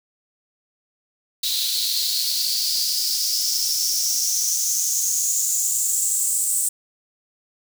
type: noise with high-pass filter sweep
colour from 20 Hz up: white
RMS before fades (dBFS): -22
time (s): 1.43-6.69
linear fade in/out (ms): 5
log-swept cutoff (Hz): 3900 to 8200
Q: 6.5
effects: none